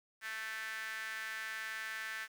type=tone with high-pass filter; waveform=sawtooth; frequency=220.3 Hz; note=A3; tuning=2 cents sharp; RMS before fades=-42 dBFS; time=0.21-2.28 s; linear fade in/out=50 ms; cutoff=1700 Hz; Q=5.1; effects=10-bit